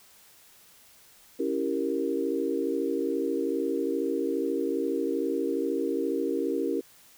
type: chord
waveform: sine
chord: C# diminished seventh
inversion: none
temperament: equal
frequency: 277.2 / 329.6 / 392 / 466.2 Hz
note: C#4 / E4 / G4 / Bb4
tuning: 0 / 0 / 0 / 0 cents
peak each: -31 dBFS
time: 1.39-6.81 s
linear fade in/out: 10 ms
effects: white hiss -56 dBFS RMS until 7.17 s